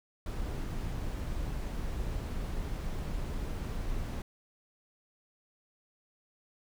brown noise, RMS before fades -35 dBFS, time 0.26-4.22 s, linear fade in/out 2 ms, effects none

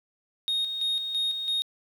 sine tone with tremolo, 3720 Hz, A#7, 4 cents flat, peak -22 dBFS, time 0.48-1.62 s, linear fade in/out 0 ms, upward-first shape square, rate 3 Hz, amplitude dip 55%, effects tanh soft clip ceiling -22 dBFS + 9-bit

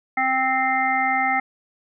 harmonic tone, 261.6 Hz, C4, in tune, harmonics 1 / 3 / 5 / 7 / 8, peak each -31 / -21 / -27 / -28 / -23 dBFS, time 0.17-1.4 s, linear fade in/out 5 ms, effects none

